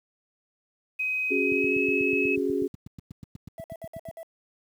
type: tone with pitch glide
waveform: sine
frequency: 2522 to 2572 Hz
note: D#7 to E7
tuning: +23 to -43 cents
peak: -25 dBFS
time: 0.99-2.36 s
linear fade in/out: 10 ms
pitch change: +34 cents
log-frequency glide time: 1.42-1.79 s
type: chord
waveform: sine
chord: C# suspended fourth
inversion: none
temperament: equal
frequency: 277.2 / 370 / 415.3 Hz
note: C#4 / F#4 / G#4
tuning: 0 / 0 / 0 cents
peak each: -28 dBFS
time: 1.3-2.68 s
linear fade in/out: 20 ms
type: click train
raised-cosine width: 5 ms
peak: -26 dBFS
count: 22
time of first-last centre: 1.52-4.087 s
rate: 8.18 Hz
type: tone bursts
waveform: triangle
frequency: 658 Hz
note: E5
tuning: 3 cents flat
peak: -35 dBFS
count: 6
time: 3.58-4.231 s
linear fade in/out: 2 ms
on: 61 ms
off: 57 ms
effects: high-pass 100 Hz 12 dB/octave + 9-bit